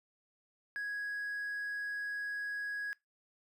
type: tone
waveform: triangle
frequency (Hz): 1661.2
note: G#6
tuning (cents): 0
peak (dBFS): -33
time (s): 0.76-2.93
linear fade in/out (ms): 0
effects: noise-tail reverb RT60 0.2 s tail -24 dB re dry + tanh soft clip ceiling -30 dBFS